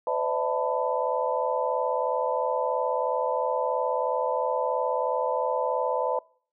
sine tone cluster, 507 / 586 / 649 / 885 / 999 Hz, B4 / D5 / E5 / A5 / B5, +45 / -4 / -27 / +10 / +20 cents, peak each -28 / -31 / -32 / -30 / -32 dBFS, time 0.07-6.19 s, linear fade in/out 2 ms, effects noise-tail reverb RT60 0.5 s tail -25 dB re dry

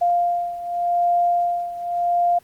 sine beating tone pair, 698.5 / 699.36 Hz, F5 / F5, 0 / +2 cents, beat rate 0.86 Hz, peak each -19 / -23 dBFS, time 0.01-2.39 s, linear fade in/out 10 ms, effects pink hiss -54 dBFS RMS until 2.43 s + Opus 48 kbps

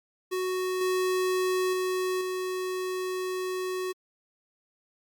square tone with level steps, 370 Hz, F#4, in tune, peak -28 / -25 / -27 / -30 dBFS, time 0.31-3.93 s, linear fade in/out 20 ms, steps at 0.81 / 1.73 / 2.21 s, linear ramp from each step 2 ms, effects Opus 48 kbps

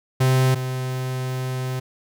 45% pulse tone pair in turn, 130 / 128.95 Hz, C3 / C3, -11 / -25 cents, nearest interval unison, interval 14 cents, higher first, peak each -15 / -24 dBFS, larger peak first, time 0.2-0.55 / 0.55-1.8 s, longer second, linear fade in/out 10 ms, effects none

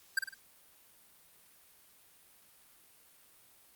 square tone with echo, 1573 Hz, G6, 6 cents sharp, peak -26 dBFS, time 0.17-0.19 s, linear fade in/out 5 ms, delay 51 ms, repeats 3, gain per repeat -7 dB, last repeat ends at 0.343 s, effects white hiss -62 dBFS RMS until 3.75 s + Opus 48 kbps

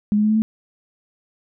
sine tone with pitch steps, 207.7 / 210.7 / 213.8 / 216.9 / 220.1 Hz, G#3 / G#3 / A3 / A3 / A3, 0 / +25 / -49 / -25 / +1 cents, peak -14 dBFS, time 0.12-0.42 s, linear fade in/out 0 ms, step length 60 ms, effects none

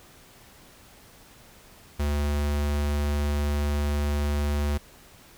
square tone, 73 Hz, D2, 10 cents flat, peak -24 dBFS, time 1.99-4.78 s, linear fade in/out 10 ms, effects pink hiss -52 dBFS RMS until 5.37 s

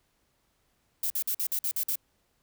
violet noise bursts, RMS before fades -29 dBFS, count 8, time 1.03-1.956 s, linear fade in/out 2 ms, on 72 ms, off 50 ms, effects pink hiss -72 dBFS RMS until 2.42 s

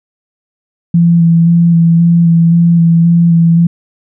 sine tone with vibrato, 168.4 Hz, E3, 37 cents sharp, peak -4 dBFS, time 0.94-3.67 s, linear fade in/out 5 ms, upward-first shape square, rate 1.9 Hz, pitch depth 15 cents each way, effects none

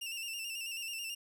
sawtooth tone with vibrato, 2740 Hz, F7, 34 cents flat, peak -35 dBFS, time 0.01-1.15 s, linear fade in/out 10 ms, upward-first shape square, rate 9.2 Hz, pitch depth 47 cents each way, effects none

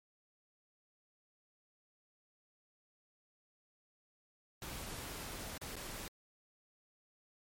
pink noise with dropouts, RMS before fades -45 dBFS, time 4.62-6.08 s, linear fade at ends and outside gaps 1 ms, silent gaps 5.577-5.615 / 5.756-5.765 s, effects MP3 64 kbps

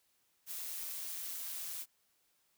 blue noise with amplitude modulation, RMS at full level -40 dBFS, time 0.46-1.86 s, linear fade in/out 50 ms, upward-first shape sine, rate 172 Hz, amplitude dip 45%, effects white hiss -75 dBFS RMS until 2.57 s

